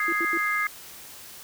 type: chord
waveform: sine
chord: Ab major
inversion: second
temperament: equal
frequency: 1244.5 / 1661.2 / 2093 Hz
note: Eb6 / Ab6 / C7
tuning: 0 / 0 / 0 cents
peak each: -28 / -28 / -26 dBFS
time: 0-0.67 s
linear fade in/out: 2 ms
type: tone bursts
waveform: sine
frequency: 336.4 Hz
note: E4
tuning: 35 cents sharp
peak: -28 dBFS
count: 3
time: 0.08-0.375 s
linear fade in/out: 2 ms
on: 45 ms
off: 80 ms
effects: white hiss -44 dBFS RMS until 1.43 s